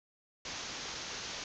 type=low-pass noise; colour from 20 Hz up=white; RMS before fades=-42 dBFS; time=0.45-1.44 s; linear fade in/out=2 ms; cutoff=6700 Hz; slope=96 dB/octave; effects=none